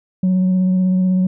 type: tone with vibrato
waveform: sine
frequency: 185 Hz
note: F#3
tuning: in tune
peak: -10 dBFS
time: 0.23-1.27 s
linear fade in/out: 5 ms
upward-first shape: sine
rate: 16 Hz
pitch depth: 15 cents each way
effects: tanh soft clip ceiling -11 dBFS